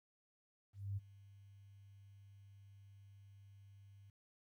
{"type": "tone with ADSR envelope", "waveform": "sine", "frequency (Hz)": 99.4, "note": "G2", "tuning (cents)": 25, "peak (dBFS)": -37, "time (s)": [0.73, 4.1], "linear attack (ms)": 240, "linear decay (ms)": 24, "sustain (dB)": -21, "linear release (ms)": 3, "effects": ["13-bit"]}